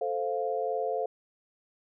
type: chord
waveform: sine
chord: F major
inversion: first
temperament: equal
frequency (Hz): 440 / 523.3 / 698.5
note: A4 / C5 / F5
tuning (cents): 0 / 0 / 0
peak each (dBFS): -32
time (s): 0.01-1.06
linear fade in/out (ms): 5
effects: none